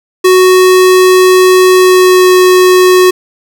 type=tone with pitch glide; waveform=square; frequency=370 to 367.2 Hz; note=F#4 to F#4; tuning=0 to -13 cents; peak=-3 dBFS; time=0.24-3.11 s; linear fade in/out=10 ms; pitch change=-13 cents; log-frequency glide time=1.71-2.31 s; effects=none